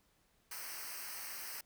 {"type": "noise with comb filter", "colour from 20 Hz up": "white", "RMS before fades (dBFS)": -45, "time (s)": [0.51, 1.61], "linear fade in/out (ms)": 5, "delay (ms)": 0.28, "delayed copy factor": -0.85, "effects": ["pink hiss -73 dBFS RMS until 1.65 s"]}